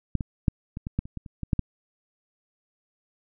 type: clicks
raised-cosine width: 5 ms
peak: -11 / -17 / -7 / -21 / -19 / -12 / -27 / -21 / -28 / -19 / -9 / -11 dBFS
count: 12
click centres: 0.153 / 0.208 / 0.482 / 0.771 / 0.869 / 0.99 / 1.055 / 1.173 / 1.262 / 1.433 / 1.532 / 1.593 s
effects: none